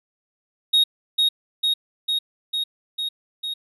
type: tone with echo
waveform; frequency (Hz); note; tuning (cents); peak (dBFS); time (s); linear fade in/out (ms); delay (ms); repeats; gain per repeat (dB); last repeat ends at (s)
triangle; 3752; A#7; +11; -12; 0.73-0.84; 10; 450; 6; -2; 3.54
effects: resampled to 32000 Hz